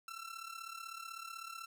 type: tone with amplitude modulation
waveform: sawtooth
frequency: 1345 Hz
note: E6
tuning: 34 cents sharp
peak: -38 dBFS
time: 0.08-1.66 s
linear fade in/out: 2 ms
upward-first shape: sine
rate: 36 Hz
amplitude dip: 75%
effects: none